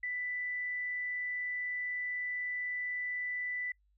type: tone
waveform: sine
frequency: 1984 Hz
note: B6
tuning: 7 cents sharp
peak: -34 dBFS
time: 0.03-3.72 s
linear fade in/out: 5 ms
effects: noise-tail reverb RT60 0.1 s tail -24 dB re dry + added 50 Hz sine -68 dBFS peak until 3.97 s